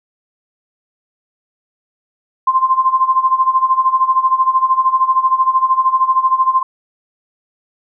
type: tone with tremolo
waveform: sine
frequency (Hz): 1046.5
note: C6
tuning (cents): 0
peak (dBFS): -7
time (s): 2.47-6.63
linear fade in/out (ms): 5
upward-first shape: sine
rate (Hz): 13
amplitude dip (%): 80
effects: none